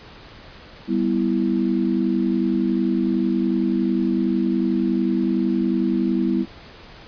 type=chord; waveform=sine; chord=E minor; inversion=first; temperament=equal; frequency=196 / 246.9 / 329.6 Hz; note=G3 / B3 / E4; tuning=0 / 0 / 0 cents; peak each=-22 dBFS; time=0.87-6.46 s; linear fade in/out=50 ms; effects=pink hiss -43 dBFS RMS until 7.07 s + resampled to 11025 Hz